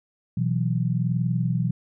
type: chord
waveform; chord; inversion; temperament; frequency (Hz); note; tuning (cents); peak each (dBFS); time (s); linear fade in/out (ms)
sine; B suspended fourth; none; equal; 123.47 / 164.81 / 185; B2 / E3 / F#3; 0 / 0 / 0; -24 / -25 / -28; 0.37-1.71; 5
effects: none